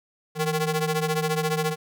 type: ring-modulated tone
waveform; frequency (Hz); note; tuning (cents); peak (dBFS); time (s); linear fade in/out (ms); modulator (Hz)
sawtooth; 310.4; D#4; -4; -16; 0.35-1.76; 50; 148
effects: none